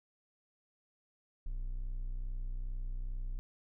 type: tone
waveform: triangle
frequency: 31.19 Hz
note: B0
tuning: 18 cents sharp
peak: -33 dBFS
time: 1.46-3.39 s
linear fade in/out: 0 ms
effects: none